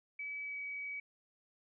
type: tone with pitch glide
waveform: sine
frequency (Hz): 2289 to 2273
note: D7 to C#7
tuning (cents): -45 to +43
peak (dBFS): -39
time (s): 0.19-1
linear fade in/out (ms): 5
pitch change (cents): -12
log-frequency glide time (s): 0.44-0.58
effects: none